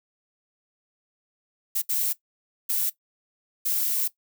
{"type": "noise bursts at uneven times", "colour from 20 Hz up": "violet", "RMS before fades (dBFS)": -25, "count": 4, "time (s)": [[1.75, 1.82], [1.89, 2.13], [2.69, 2.9], [3.65, 4.08]], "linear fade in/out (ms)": 10, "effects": ["noise-tail reverb RT60 0.1 s tail -17 dB re dry"]}